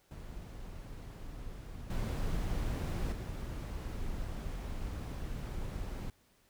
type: noise with level steps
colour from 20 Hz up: brown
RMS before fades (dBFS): -45 / -34 / -39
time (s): 0.11-6.1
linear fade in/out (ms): 2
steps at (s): 1.9 / 3.12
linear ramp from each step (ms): 5
effects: pink hiss -69 dBFS RMS until 6.49 s